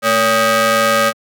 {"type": "ring-modulated tone", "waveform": "sawtooth", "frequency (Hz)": 342.5, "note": "F4", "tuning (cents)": -34, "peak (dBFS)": -4, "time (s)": [0.02, 1.13], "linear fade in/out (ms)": 50, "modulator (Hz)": 907, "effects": ["high-pass 200 Hz 12 dB/octave"]}